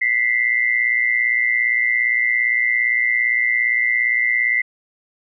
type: tone pair together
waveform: sine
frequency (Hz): 1975.5 / 2093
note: B6 / C7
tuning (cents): 0 / 0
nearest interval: minor second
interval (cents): 100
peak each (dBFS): -18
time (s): 0.01-4.62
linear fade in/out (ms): 10
effects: none